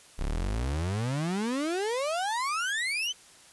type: exponential sweep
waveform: 35% pulse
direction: up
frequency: 30.84 to 3136 Hz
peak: -26 dBFS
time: 0.18-3.13 s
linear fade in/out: 20 ms
effects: white hiss -54 dBFS RMS until 3.52 s + resampled to 24000 Hz